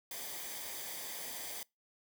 white noise with comb filter, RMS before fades -43 dBFS, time 0.11-1.63 s, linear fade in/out 2 ms, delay 0.73 ms, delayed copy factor -0.6, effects noise-tail reverb RT60 0.2 s tail -24 dB re dry

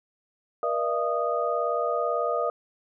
sine tone cluster, 477.7 / 598 / 676 / 1237 Hz, A#4 / D5 / E5 / D#6, +42 / +31 / +43 / -10 cents, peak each -29 dBFS, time 0.63-2.5 s, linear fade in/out 2 ms, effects none

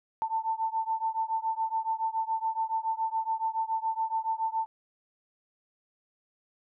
sine beating tone pair, 889 / 896.1 Hz, A5 / A5, +18 / +31 cents, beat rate 7.1 Hz, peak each -30 / -31 dBFS, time 0.22-4.66 s, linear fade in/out 0 ms, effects none

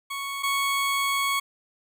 20% pulse tone pair in turn, 1108.7 / 1108.7 Hz, C#6 / C#6, 0 / 0 cents, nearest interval unison, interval 0 cents, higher neither, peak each -25 / -18 dBFS, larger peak second, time 0.1-0.43 / 0.43-1.4 s, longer second, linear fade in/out 10 ms, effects none

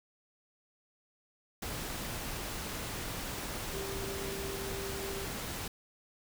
sine tone in noise, 392 Hz, G4, in tune, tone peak -40 dBFS, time 3.73-5.25 s, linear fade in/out 5 ms, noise pink, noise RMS -39 dBFS, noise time 1.62-5.68 s, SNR -4 dB, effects none

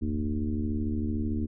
sine tone with frequency modulation, 155.56 Hz, D#3, in tune, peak -26 dBFS, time 0.01-1.47 s, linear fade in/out 20 ms, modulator 73.3 Hz, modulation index 2.2, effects none

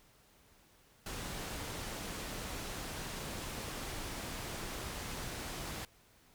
pink low-pass noise, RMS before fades -42 dBFS, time 1.06-5.85 s, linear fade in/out 2 ms, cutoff 12000 Hz, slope 12 dB/octave, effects pink hiss -65 dBFS RMS until 6.34 s

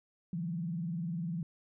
sine tone with vibrato, 169.7 Hz, F3, 49 cents flat, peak -33 dBFS, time 0.33-1.43 s, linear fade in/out 2 ms, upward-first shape sine, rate 20 Hz, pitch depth 190 cents each way, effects none

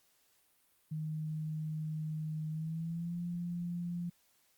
sine tone with pitch glide, 155.56 to 173.6 Hz, D#3 to F3, 0 to -10 cents, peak -35 dBFS, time 0.91-4.1 s, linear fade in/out 10 ms, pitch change +190 cents, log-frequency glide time 2.5-3.18 s, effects white hiss -71 dBFS RMS until 4.57 s + Opus 48 kbps

